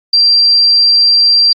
sine tone, 4721 Hz, D8, 8 cents sharp, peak -5 dBFS, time 0.13-1.53 s, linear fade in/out 5 ms, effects AAC 48 kbps

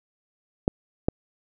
clicks, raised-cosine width 2 ms, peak -6 / -7 dBFS, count 2, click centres 0.679 / 1.085 s, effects none

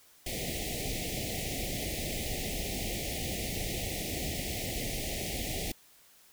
pink band-stop noise, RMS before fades -35 dBFS, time 0.26-5.72 s, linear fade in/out 5 ms, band 780 to 1900 Hz, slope 96 dB/octave, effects white hiss -60 dBFS RMS until 6.32 s

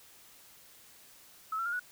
sine tone with pitch steps, 1295 / 1350.8 / 1408.9 / 1469.6 Hz, E6 / E6 / F6 / F#6, -31 / +42 / +15 / -12 cents, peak -31 dBFS, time 1.52-1.796 s, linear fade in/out 5 ms, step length 69 ms, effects white hiss -57 dBFS RMS until 1.91 s

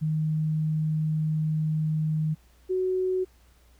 sine tone pair in turn, 155.56 / 371.6 Hz, D#3 / F#4, 0 / +7 cents, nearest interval octave + minor third, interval 1507 cents, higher second, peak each -23 dBFS, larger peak neither, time 0.01-2.35 / 2.69-3.25 s, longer first, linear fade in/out 20 ms, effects added 60 Hz sine -56 dBFS peak until 3.79 s + pink hiss -63 dBFS RMS until 3.79 s

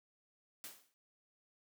white noise with exponential decay, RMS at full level -45 dBFS, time 0.64-0.94 s, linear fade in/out 0 ms, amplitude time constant 65 ms, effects high-pass 150 Hz 12 dB/octave

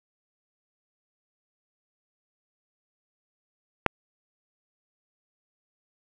click, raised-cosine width 0.5 ms, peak -3 dBFS, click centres 3.863 s, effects none

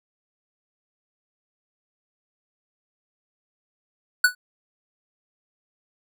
square tone with exponential decay, 1480 Hz, F#6, in tune, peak -11 dBFS, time 4.24-4.35 s, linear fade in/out 5 ms, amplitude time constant 23 ms, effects none

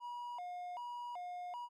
triangle tone with vibrato, 830.6 Hz, G#5, in tune, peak -40 dBFS, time 0-1.69 s, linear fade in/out 50 ms, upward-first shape square, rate 1.3 Hz, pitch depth 260 cents each way, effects none

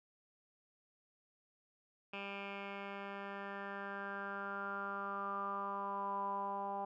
10% pulse tone with low-pass filter sweep, 198.9 Hz, G3, 25 cents sharp, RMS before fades -42 dBFS, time 2.13-6.85 s, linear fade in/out 5 ms, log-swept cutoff 2500 to 870 Hz, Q 7.4, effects none

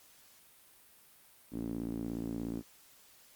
sawtooth tone with band-pass filter, 56.9 Hz, A#1, 41 cents flat, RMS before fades -38 dBFS, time 1.51-2.63 s, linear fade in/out 50 ms, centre 270 Hz, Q 3.7, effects white hiss -61 dBFS RMS until 3.35 s + Opus 48 kbps

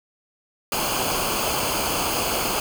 pink noise with comb filter, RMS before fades -24 dBFS, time 0.72-2.6 s, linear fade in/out 2 ms, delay 0.53 ms, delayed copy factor -0.7, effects none

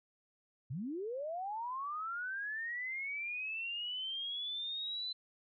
sine linear sweep, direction up, 111.4 to 4045 Hz, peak -37 dBFS, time 0.7-5.13 s, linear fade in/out 10 ms, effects none

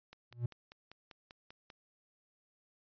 click train, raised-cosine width 0.2 ms, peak -34 dBFS, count 9, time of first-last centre 0.13-1.702 s, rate 5.09 Hz
triangle tone with exponential growth, 120 Hz, B2, 49 cents flat, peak -26 dBFS, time 0.31-0.46 s, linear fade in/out 5 ms, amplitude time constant 31 ms
effects resampled to 11025 Hz

